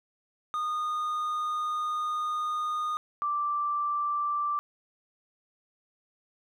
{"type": "tone pair in turn", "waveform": ["triangle", "sine"], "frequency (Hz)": [1228, 1173.2], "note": ["D#6", "D6"], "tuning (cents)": [-23, -2], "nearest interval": "minor second", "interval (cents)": 79, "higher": "first", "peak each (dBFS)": -26, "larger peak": "neither", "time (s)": [[0.54, 2.97], [3.22, 4.59]], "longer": "first", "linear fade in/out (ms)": 0, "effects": []}